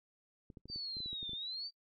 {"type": "clicks", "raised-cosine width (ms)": 3, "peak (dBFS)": -38, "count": 12, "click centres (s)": [0.502, 0.572, 0.656, 0.7, 0.76, 0.969, 1.004, 1.06, 1.13, 1.229, 1.294, 1.333]}
{"type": "exponential two-way sweep", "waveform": "sine", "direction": "down then up", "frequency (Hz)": [4692, 3520, 4692], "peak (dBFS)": -39, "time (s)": [0.68, 1.71], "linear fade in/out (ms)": 50, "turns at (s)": 1.32}
{"effects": ["noise-tail reverb RT60 0.1 s tail -25 dB re dry"]}